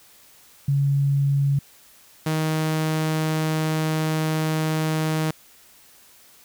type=tone pair in turn; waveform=sine / sawtooth; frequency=140 / 157.14 Hz; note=C#3 / D#3; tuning=+18 / +17 cents; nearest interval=major second; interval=199 cents; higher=second; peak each=-17 dBFS; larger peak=neither; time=0.68-1.59 / 2.26-5.31 s; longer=second; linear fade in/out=5 ms; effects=white hiss -52 dBFS RMS until 6.44 s